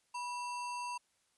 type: tone with sample-and-hold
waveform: sine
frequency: 975 Hz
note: B5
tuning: 23 cents flat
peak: -37 dBFS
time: 0.14-0.98 s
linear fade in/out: 10 ms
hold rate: 3675 Hz
effects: white hiss -75 dBFS RMS until 1.37 s + resampled to 24000 Hz